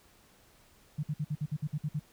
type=tone bursts; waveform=sine; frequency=150 Hz; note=D3; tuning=37 cents sharp; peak=-29 dBFS; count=10; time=0.98-1.996 s; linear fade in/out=10 ms; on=53 ms; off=54 ms; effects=pink hiss -62 dBFS RMS until 2.12 s